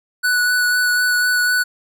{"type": "tone with vibrato", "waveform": "square", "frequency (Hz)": 1480, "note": "F#6", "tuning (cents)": 0, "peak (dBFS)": -15, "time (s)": [0.23, 1.64], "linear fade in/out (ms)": 20, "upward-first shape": "sine", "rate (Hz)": 4, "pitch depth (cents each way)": 12, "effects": []}